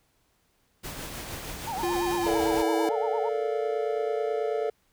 pink noise with tremolo, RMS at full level -36 dBFS, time 0.83-2.63 s, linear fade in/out 20 ms, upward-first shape triangle, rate 6.4 Hz, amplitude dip 35%
sine tone with vibrato, 830.6 Hz, G#5, in tune, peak -30 dBFS, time 1.67-3.29 s, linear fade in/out 5 ms, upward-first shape sine, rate 8.9 Hz, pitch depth 200 cents each way
square tone with pitch glide, 349.2 to 327.7 Hz, F4 to E4, 0 to -10 cents, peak -27 dBFS, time 1.83-2.89 s, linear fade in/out 2 ms, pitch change -110 cents, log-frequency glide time 2.18-2.38 s
triangle chord, Bb major seventh, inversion third, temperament just, 437 / 466.2 / 582.7 / 699.2 Hz, A4 / Bb4 / D5 / F5, -12 / 0 / -14 / +2 cents, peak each -26 / -31 / -31 / -32 dBFS, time 2.26-4.7 s, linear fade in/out 5 ms
effects pink hiss -69 dBFS RMS until 4.92 s

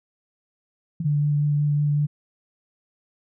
sine tone with exponential decay, 164.81 Hz, E3, in tune, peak -21 dBFS, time 1-1.13 s, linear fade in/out 5 ms, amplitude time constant 28 ms
sine tone with vibrato, 146.83 Hz, D3, in tune, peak -18 dBFS, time 1.04-2.07 s, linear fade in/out 20 ms, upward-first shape sine, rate 5.4 Hz, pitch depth 11 cents each way
effects none

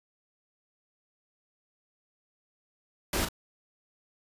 pink noise with echo, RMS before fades -29 dBFS, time 3.13-3.25 s, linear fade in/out 2 ms, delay 37 ms, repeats 1, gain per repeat -7 dB, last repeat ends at 3.287 s, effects resampled to 32000 Hz

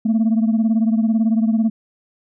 sine beating tone pair, 220 / 238 Hz, A3 / A#3, 0 / +36 cents, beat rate 18 Hz, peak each -13 / -18 dBFS, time 0.05-1.7 s, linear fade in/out 10 ms, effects tanh soft clip ceiling -11 dBFS

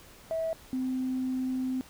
sine tone pair in turn, 650 / 258 Hz, E5 / C4, -24 / -24 cents, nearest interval octave + major third, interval 1600 cents, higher first, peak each -27 / -27 dBFS, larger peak neither, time 0.31-0.53 / 0.73-1.81 s, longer second, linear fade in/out 0 ms, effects tanh soft clip ceiling -23 dBFS + pink hiss -53 dBFS RMS until 1.89 s

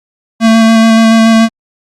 square tone with vibrato, 224.8 Hz, A3, 37 cents sharp, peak -4 dBFS, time 0.4-1.49 s, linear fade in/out 50 ms, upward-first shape square, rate 7 Hz, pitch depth 11 cents each way, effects low-pass 7000 Hz 12 dB/octave + Opus 48 kbps

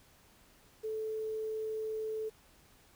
sine tone with quantisation, 437 Hz, A4, 12 cents flat, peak -34 dBFS, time 0.83-2.3 s, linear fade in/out 20 ms, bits 10, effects pink hiss -63 dBFS RMS until 2.95 s

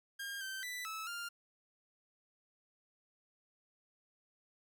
sawtooth tone with pitch steps, 1612 / 1552 / 1982 / 1304 / 1399 Hz, G6 / G6 / B6 / E6 / F6, +48 / -18 / +6 / -19 / +3 cents, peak -37 dBFS, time 0.19-1.29 s, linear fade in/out 10 ms, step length 220 ms, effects none

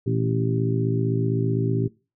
harmonic tone with a mistuned harmonic, 55.6 Hz, A1, 19 cents sharp, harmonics 2 / 3 / 4 / 5 / 6 / 7, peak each -23 / -28 / -33 / -29 / -33 / -28 dBFS, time 0.06-1.88 s, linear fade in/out 10 ms, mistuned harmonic 2, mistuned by +110 cents, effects noise-tail reverb RT60 0.3 s tail -21 dB re dry

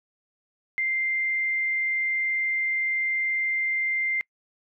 sine tone, 2093 Hz, C7, in tune, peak -23 dBFS, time 0.78-4.21 s, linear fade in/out 0 ms, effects noise-tail reverb RT60 0.1 s tail -26 dB re dry

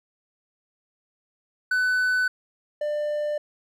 triangle tone pair in turn, 1500 / 595.3 Hz, F#6 / D5, +23 / +23 cents, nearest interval octave + major third, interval 1600 cents, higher first, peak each -18 / -22 dBFS, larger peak first, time 1.71-2.28 / 2.81-3.38 s, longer neither, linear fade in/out 5 ms, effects none

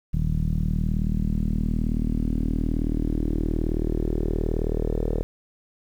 sawtooth tone with low-pass filter sweep, 38.89 Hz, D#1, in tune, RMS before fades -24 dBFS, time 0.13-5.23 s, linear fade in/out 0 ms, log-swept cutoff 160 to 470 Hz, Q 3.8, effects 9-bit

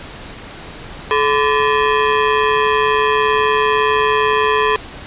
sawtooth ring-modulated tone, 724 Hz, F#5, 38 cents flat, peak -5 dBFS, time 1.11-4.76 s, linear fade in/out 0 ms, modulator 293 Hz, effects pink hiss -33 dBFS RMS until 5.06 s + resampled to 8000 Hz

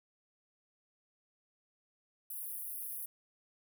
pink high-pass noise, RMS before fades -42 dBFS, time 2.3-3.06 s, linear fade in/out 5 ms, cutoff 10000 Hz, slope 96 dB/octave, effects none

